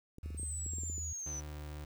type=clicks; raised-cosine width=3 ms; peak=-35 dBFS; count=12; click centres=0.184 / 0.26 / 0.305 / 0.347 / 0.397 / 0.432 / 0.663 / 0.735 / 0.784 / 0.835 / 0.899 / 0.981 s
type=tone with pitch glide; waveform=sine; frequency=76 to 79.27 Hz; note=D#2 to D#2; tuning=-40 to +33 cents; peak=-39 dBFS; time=0.23-1.13 s; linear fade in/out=5 ms; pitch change=+73 cents; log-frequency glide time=0.34-0.63 s
type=linear sweep; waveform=sine; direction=down; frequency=8420 to 5920 Hz; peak=-39 dBFS; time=0.37-1.41 s; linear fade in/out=20 ms
type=tone; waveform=35% pulse; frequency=74.8 Hz; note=D2; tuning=32 cents sharp; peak=-40 dBFS; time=1.26-1.85 s; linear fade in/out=5 ms
effects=10-bit